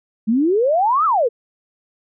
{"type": "exponential two-way sweep", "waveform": "sine", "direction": "up then down", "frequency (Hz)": [207.7, 1346, 433.5], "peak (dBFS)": -13, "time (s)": [0.27, 1.29], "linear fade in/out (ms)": 20, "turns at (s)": 1.05, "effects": []}